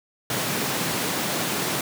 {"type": "high-pass noise", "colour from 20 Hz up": "pink", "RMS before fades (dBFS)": -26, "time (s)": [0.3, 1.81], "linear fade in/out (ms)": 2, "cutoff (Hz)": 130, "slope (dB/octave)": 24, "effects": []}